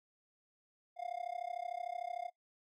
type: tone with amplitude modulation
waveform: triangle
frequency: 707 Hz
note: F5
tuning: 21 cents sharp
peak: -33 dBFS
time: 0.96-2.31 s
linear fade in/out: 50 ms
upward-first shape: sine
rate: 33.3 Hz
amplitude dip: 100%
effects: noise-tail reverb RT60 0.1 s tail -19 dB re dry